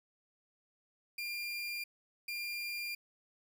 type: tone bursts at uneven times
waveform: 30% pulse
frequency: 2396 Hz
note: D7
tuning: 34 cents sharp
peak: -35 dBFS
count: 2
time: 1.18-1.84 / 2.28-2.95 s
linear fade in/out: 5 ms
effects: none